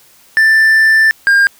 triangle tone pair in turn, 1772 / 1608.1 Hz, A6 / G6, +12 / +44 cents, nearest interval major second, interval 168 cents, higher first, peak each -4 dBFS, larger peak neither, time 0.37-1.11 / 1.27-1.47 s, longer first, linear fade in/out 0 ms, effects white hiss -46 dBFS RMS until 1.59 s

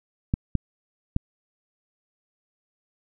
clicks, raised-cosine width 5 ms, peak -9 dBFS, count 3, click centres 0.339 / 0.553 / 1.164 s, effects none

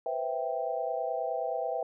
sine chord, C major seventh, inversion third, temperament equal, 493.9 / 523.3 / 659.3 / 784 Hz, B4 / C5 / E5 / G5, 0 / 0 / 0 / 0 cents, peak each -36 / -37 / -33 / -35 dBFS, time 0.06-1.83 s, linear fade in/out 2 ms, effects none

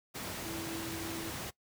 sine tone in noise, 329.6 Hz, E4, in tune, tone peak -40 dBFS, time 0.44-1.32 s, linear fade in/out 20 ms, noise pink, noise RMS -40 dBFS, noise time 0.14-1.51 s, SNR -3 dB, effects noise-tail reverb RT60 0.1 s tail -20 dB re dry + high-pass 80 Hz 12 dB/octave

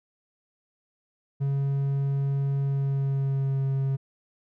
triangle tone with pitch glide, 138.59 to 135.58 Hz, C#3 to C#3, 0 to -38 cents, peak -21 dBFS, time 1.4-3.97 s, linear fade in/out 20 ms, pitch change -38 cents, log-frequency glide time 2.6-3.64 s, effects none

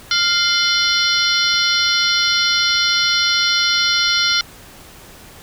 harmonic tone with a mistuned harmonic, 698.5 Hz, F5, in tune, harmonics 2 / 3 / 4 / 5 / 6 / 7 / 8, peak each -20 / -23 / -23 / -22 / -19 / -25 / -22 dBFS, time 0.11-4.41 s, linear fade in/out 2 ms, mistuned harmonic 4, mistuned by +130 cents, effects pink hiss -41 dBFS RMS until 5.42 s

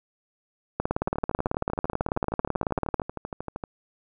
two click trains, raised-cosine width 1 ms, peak -18 / -10 dBFS, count 34 / 41, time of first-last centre 1.08-3.638 / 0.8-2.998 s, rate 12.9 / 18.2 Hz, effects none

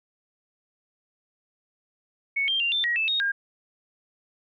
sine tone with pitch steps, 2214 / 3177 / 2780 / 3558 / 1902 / 2629 / 3731 / 1612 Hz, C#7 / G7 / F7 / A7 / A#6 / E7 / A#7 / G6, -3 / +23 / -9 / +19 / +34 / -5 / +1 / +48 cents, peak -22 dBFS, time 2.36-3.32 s, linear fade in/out 10 ms, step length 120 ms, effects none

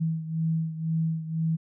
sine beating tone pair, 161.2 / 163.2 Hz, E3 / E3, -38 / -17 cents, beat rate 2 Hz, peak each -26 / -31 dBFS, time 0-1.57 s, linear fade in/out 20 ms, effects none

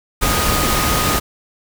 sine tone in noise, 1242 Hz, D#6, 3 cents flat, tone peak -22 dBFS, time 0.21-1.2 s, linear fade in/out 20 ms, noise pink, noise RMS -17 dBFS, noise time 0.21-1.2 s, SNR -8 dB, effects none

